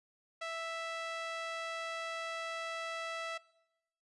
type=tone with band-pass filter; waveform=sawtooth; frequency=659.3 Hz; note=E5; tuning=in tune; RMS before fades=-40 dBFS; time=0.41-3.38 s; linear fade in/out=10 ms; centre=2000 Hz; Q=0.68; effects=noise-tail reverb RT60 0.9 s tail -22 dB re dry + resampled to 24000 Hz